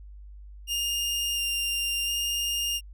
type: tone with vibrato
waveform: sawtooth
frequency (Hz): 2807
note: F7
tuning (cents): +8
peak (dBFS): -23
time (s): 0.67-2.81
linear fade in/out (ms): 50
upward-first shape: square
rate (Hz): 0.71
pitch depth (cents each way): 9
effects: added 50 Hz sine -42 dBFS peak until 2.93 s